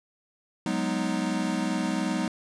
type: chord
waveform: square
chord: G# minor seventh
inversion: third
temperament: equal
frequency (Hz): 185 / 207.7 / 246.9 / 311.1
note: F#3 / G#3 / B3 / D#4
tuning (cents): 0 / 0 / 0 / 0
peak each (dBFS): -32 / -32 / -32 / -32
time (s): 0.66-2.28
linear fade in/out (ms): 2
effects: resampled to 22050 Hz